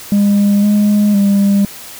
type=tone with pitch steps; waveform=sine; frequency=202.8 / 207.5 / 199.9 Hz; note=G#3 / G#3 / G3; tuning=-41 / -1 / +34 cents; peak=-5 dBFS; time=0.12-1.65 s; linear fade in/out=2 ms; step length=510 ms; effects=tanh soft clip ceiling -7 dBFS + white hiss -32 dBFS RMS until 1.99 s